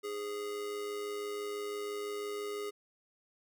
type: tone with amplitude modulation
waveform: square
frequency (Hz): 412.9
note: G#4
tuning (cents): -10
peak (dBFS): -35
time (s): 0.03-2.71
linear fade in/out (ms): 20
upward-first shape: sine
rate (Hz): 106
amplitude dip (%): 45
effects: none